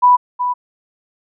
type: tone with echo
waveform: sine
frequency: 987.8 Hz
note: B5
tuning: in tune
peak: -6 dBFS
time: 0.02-0.17 s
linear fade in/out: 20 ms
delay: 370 ms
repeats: 1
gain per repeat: -9 dB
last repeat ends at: 0.54 s
effects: none